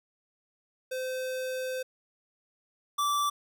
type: tone pair in turn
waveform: square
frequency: 515 / 1163.5 Hz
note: C5 / D6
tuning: -28 / -17 cents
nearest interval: octave + major second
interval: 1411 cents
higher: second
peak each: -32 / -26 dBFS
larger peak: second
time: 0.91-1.83 / 2.98-3.3 s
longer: first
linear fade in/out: 10 ms
effects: none